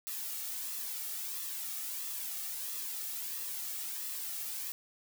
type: noise with flanger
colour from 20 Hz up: blue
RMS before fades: -39 dBFS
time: 0.07-4.72 s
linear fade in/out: 0 ms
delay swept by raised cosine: 1.3 to 2.01 ms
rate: 1.5 Hz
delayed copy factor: -0.5
effects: none